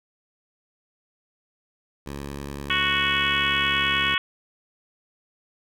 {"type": "tone with pitch glide", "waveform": "10% pulse", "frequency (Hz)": [70.5, 69.77], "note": ["C#2", "C#2"], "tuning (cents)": [30, 12], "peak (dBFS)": -24, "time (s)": [2.06, 4.15], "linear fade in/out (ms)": 5, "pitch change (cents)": -18, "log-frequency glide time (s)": [3.33, 3.48]}
{"type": "harmonic tone", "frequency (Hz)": 370, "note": "F#4", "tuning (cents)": 0, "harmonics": [3, 4, 5, 6, 7, 8, 9], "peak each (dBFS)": [-28, -28, -28, -28, -28, -28, -28], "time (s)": [2.7, 4.18], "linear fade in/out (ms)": 2}
{"effects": []}